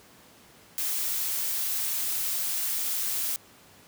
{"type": "noise", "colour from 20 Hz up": "blue", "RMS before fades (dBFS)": -29, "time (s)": [0.78, 3.36], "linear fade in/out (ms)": 0, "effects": ["pink hiss -54 dBFS RMS until 3.87 s", "high-pass 100 Hz 12 dB/octave"]}